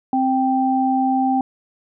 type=tone pair together; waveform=sine; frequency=262 / 784 Hz; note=C4 / G5; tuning=+2 / 0 cents; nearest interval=octave + perfect fifth; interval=1898 cents; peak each=-18 dBFS; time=0.13-1.41 s; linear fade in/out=2 ms; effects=none